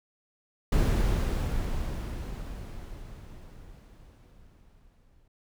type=noise with exponential decay; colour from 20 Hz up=brown; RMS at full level=-22 dBFS; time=0.72-5.28 s; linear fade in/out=5 ms; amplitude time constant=990 ms; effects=none